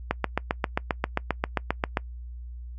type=click train; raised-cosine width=0.5 ms; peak=-8 dBFS; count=15; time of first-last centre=0.11-1.972 s; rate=7.52 Hz; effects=noise-tail reverb RT60 0.1 s tail -24 dB re dry + added 60 Hz sine -36 dBFS peak until 2.78 s